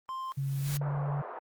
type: noise with exponential growth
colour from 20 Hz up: white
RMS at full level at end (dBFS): -37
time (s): 0.08-0.77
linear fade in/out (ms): 0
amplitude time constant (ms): 150
type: tone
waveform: triangle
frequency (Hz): 1049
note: C6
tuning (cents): +4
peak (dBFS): -32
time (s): 0.09-0.32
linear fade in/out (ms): 0
type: tone with pitch glide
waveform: sine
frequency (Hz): 137.5 to 143.17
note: C#3 to D3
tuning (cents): -14 to -44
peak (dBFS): -29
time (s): 0.37-1.22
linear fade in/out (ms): 10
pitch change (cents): +70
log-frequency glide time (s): 0.61-0.71
type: band-pass noise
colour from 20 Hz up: pink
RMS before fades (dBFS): -41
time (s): 0.81-1.39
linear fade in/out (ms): 5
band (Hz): 510 to 1200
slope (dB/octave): 24
effects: Opus 24 kbps